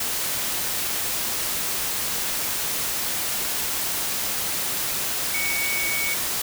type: tone in noise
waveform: sine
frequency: 2239 Hz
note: C#7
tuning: 17 cents sharp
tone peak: -25 dBFS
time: 5.34-6.14 s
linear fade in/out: 5 ms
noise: white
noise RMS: -26 dBFS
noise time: 0-6.42 s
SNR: -2 dB
effects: none